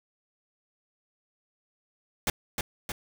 pink noise with echo, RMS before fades -26 dBFS, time 2.27-2.3 s, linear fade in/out 2 ms, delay 310 ms, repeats 2, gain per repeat -4 dB, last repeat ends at 2.92 s, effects none

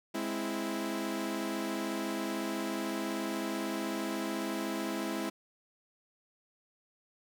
sawtooth chord, Ab augmented, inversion none, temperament equal, 207.7 / 261.6 / 329.6 Hz, Ab3 / C4 / E4, 0 / 0 / 0 cents, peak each -34 / -35 / -32 dBFS, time 0.14-5.3 s, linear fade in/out 10 ms, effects none

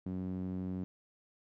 sawtooth tone with band-pass filter, 92.5 Hz, F#2, in tune, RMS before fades -38 dBFS, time 0.06-0.84 s, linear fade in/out 0 ms, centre 220 Hz, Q 2.6, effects none

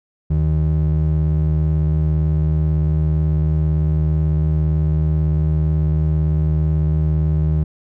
triangle ring-modulated tone, 115.4 Hz, A#2, 17 cents flat, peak -9 dBFS, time 0.3-7.64 s, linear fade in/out 10 ms, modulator 39 Hz, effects none

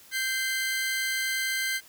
sawtooth tone pair together, 1567.7 / 2071 Hz, G6 / C7, 0 / -18 cents, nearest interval perfect fourth, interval 482 cents, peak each -26 dBFS, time 0.11-1.81 s, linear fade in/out 50 ms, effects white hiss -53 dBFS RMS until 1.88 s

